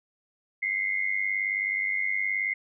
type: tone pair together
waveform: sine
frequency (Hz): 2050 / 2149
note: C7 / C7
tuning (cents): -36 / +46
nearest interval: minor second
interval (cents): 82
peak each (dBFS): -28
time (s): 0.62-2.54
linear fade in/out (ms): 10
effects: none